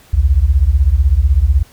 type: beating tone pair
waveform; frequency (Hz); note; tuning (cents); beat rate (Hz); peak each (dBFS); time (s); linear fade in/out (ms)
sine; 60.3 / 76.3; B1 / D#2; -41 / -33; 16; -11; 0.13-1.63; 10
effects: pink hiss -46 dBFS RMS until 1.72 s